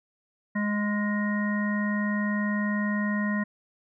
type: harmonic tone with a mistuned harmonic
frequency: 207.7 Hz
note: G#3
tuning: in tune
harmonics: 1 / 3 / 5 / 7 / 9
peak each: -25 / -38 / -37 / -42 / -32 dBFS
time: 0.55-3.44 s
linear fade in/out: 10 ms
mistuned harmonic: 7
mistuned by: -22 cents
effects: none